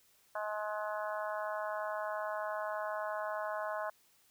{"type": "harmonic tone", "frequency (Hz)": 211.6, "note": "G#3", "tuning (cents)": 33, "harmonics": [3, 4, 5, 6, 7, 8], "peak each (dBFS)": [-38, -43, -41, -47, -44, -50], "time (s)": [0.35, 3.9], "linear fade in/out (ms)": 5, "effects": ["white hiss -68 dBFS RMS until 4.3 s"]}